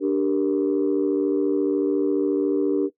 sine chord, G minor, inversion second, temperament equal, 293.7 / 392 / 466.2 Hz, D4 / G4 / Bb4, 0 / 0 / 0 cents, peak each -20 / -22 / -25 dBFS, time 0-2.9 s, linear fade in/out 50 ms, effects noise-tail reverb RT60 0.1 s tail -17 dB re dry + tanh soft clip ceiling -12 dBFS

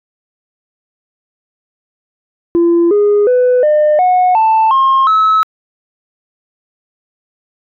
sine tone with pitch steps, 340.8 / 412.4 / 499 / 603.7 / 730.5 / 883.9 / 1069.5 / 1294.1 Hz, F4 / G#4 / B4 / D5 / F#5 / A5 / C6 / E6, -42 / -12 / +18 / +48 / -22 / +8 / +38 / -32 cents, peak -5 dBFS, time 2.55-5.43 s, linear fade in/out 0 ms, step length 360 ms, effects tanh soft clip ceiling -5 dBFS

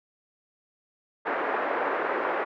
pink band-pass noise, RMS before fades -28 dBFS, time 1.25-2.45 s, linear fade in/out 20 ms, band 370 to 1800 Hz, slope 24 dB/octave, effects none

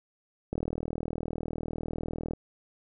click train, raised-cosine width 2 ms, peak -18 dBFS, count 73, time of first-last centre 0.53-2.335 s, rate 39.9 Hz, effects none

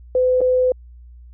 sine tone with dropouts, 507 Hz, B4, 45 cents sharp, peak -13 dBFS, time 0.15-0.72 s, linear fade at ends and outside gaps 2 ms, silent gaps 0.407-0.414 s, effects added 60 Hz sine -39 dBFS peak until 1.33 s

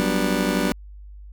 30% pulse chord, G major seventh, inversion third, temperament just, 183.75 / 196 / 245 / 294 Hz, F#3 / G3 / B3 / D4, -12 / 0 / -14 / +2 cents, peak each -23 dBFS, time 0-0.72 s, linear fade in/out 0 ms, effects added 50 Hz sine -38 dBFS peak until 1.32 s

